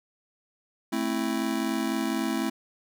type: chord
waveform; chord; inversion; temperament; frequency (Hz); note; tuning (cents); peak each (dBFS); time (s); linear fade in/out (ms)
square; A minor; none; just; 220 / 264 / 330; A3 / C4 / E4; 0 / +16 / +2; -31; 0.92-2.5; 10
effects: none